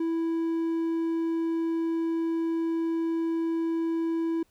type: tone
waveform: triangle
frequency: 329.6 Hz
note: E4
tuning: in tune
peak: -23 dBFS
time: 0-4.43 s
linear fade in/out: 5 ms
effects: pink hiss -68 dBFS RMS until 4.5 s